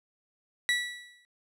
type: tone with exponential decay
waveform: 30% pulse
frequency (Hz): 1950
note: B6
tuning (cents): -23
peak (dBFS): -19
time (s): 0.69-1.25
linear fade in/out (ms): 0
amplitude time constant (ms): 120
effects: low-pass 9000 Hz 12 dB/octave